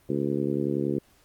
harmonic tone, 70.7 Hz, C#2, 35 cents sharp, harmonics 2 / 3 / 4 / 5 / 6 / 7, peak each -32 / -31 / -30 / -29 / -33 / -37 dBFS, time 0.09-0.99 s, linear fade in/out 5 ms, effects pink hiss -61 dBFS RMS until 1.24 s + Opus 32 kbps

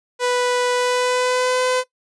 sawtooth tone with pitch glide, 493.9 to 507.2 Hz, B4 to B4, 0 to +46 cents, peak -13 dBFS, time 0.19-1.84 s, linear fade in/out 50 ms, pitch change +46 cents, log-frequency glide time 0.74-1.61 s, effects noise-tail reverb RT60 0.1 s tail -17 dB re dry + resampled to 22050 Hz

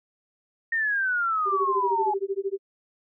sine exponential sweep, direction down, 1858 to 830.6 Hz, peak -22 dBFS, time 0.72-2.14 s, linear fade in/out 5 ms
sine tone with tremolo, 392 Hz, G4, in tune, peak -22 dBFS, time 1.45-2.59 s, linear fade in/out 50 ms, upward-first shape sine, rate 13 Hz, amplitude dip 100%
effects none

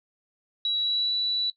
sine tone with pitch glide, 3898 to 3946 Hz, B7 to B7, -23 to -2 cents, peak -23 dBFS, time 0.65-1.5 s, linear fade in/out 2 ms, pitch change +21 cents, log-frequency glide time 0.79-1.13 s, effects noise-tail reverb RT60 0.1 s tail -18 dB re dry

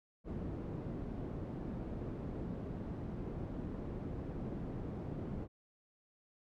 white low-pass noise, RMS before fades -42 dBFS, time 0.24-5.48 s, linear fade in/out 50 ms, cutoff 270 Hz, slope 12 dB/octave, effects none

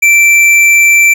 triangle tone with tanh clipping, 2341 Hz, D7, 6 cents flat, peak -5 dBFS, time 0.02-1.14 s, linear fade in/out 10 ms, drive 16 dB, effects none

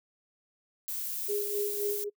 violet noise, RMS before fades -35 dBFS, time 0.88-2.04 s, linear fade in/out 0 ms
sine tone with tremolo, 411.7 Hz, G#4, 15 cents flat, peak -28 dBFS, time 1.28-2.1 s, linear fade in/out 20 ms, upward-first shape sine, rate 3.8 Hz, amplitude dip 65%
effects noise-tail reverb RT60 0.1 s tail -26 dB re dry

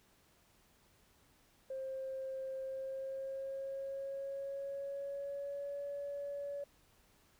sine tone with pitch glide, 530 to 568 Hz, C5 to C#5, +22 to +42 cents, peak -38 dBFS, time 1.7-6.64 s, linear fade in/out 5 ms, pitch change +120 cents, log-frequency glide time 2.61-5.84 s, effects tanh soft clip ceiling -34 dBFS + pink hiss -69 dBFS RMS until 7.39 s

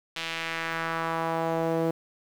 sawtooth tone with band-pass filter sweep, 164.2 Hz, E3, 6 cents flat, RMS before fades -29 dBFS, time 0.16-1.91 s, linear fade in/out 5 ms, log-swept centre 3200 to 450 Hz, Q 1.6, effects 8-bit

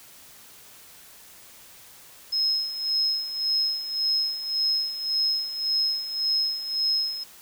sine tone with tremolo, 5150 Hz, E8, 41 cents flat, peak -20 dBFS, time 2.32-7.24 s, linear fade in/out 10 ms, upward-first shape sine, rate 1.8 Hz, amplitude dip 70%, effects white hiss -49 dBFS RMS until 7.41 s

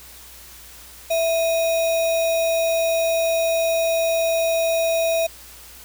sine tone with sample-and-hold, 659.3 Hz, E5, in tune, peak -17 dBFS, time 1.1-5.27 s, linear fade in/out 10 ms, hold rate 3150 Hz, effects added 60 Hz sine -49 dBFS peak until 5.84 s + white hiss -43 dBFS RMS until 5.84 s

